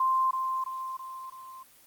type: tone with echo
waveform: sine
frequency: 1046.5 Hz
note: C6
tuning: in tune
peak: -22 dBFS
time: 0-0.31 s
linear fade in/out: 5 ms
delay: 330 ms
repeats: 4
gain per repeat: -5 dB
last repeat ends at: 1.63 s
effects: white hiss -57 dBFS RMS until 1.86 s + Opus 24 kbps